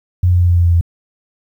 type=tone with pitch steps; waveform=sine; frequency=89.7 / 88.93 / 88.16 / 87.4 / 86.64 / 85.9 / 85.16 Hz; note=F2 / F2 / F2 / F2 / F2 / F2 / F2; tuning=+47 / +32 / +17 / +2 / -13 / -28 / -43 cents; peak=-8 dBFS; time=0.23-0.811 s; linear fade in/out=5 ms; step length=83 ms; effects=8-bit